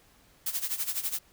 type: noise with tremolo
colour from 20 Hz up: blue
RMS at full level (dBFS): -29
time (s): 0.46-1.19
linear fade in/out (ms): 5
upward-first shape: sine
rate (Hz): 12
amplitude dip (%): 80
effects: pink hiss -61 dBFS RMS until 1.32 s